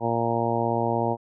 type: harmonic tone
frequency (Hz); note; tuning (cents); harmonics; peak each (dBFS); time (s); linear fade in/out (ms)
116.54; A#2; 0; 1 / 2 / 3 / 4 / 5 / 6 / 7 / 8; -30 / -30 / -30 / -30 / -30 / -30 / -30 / -30; 0-1.17; 50
effects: none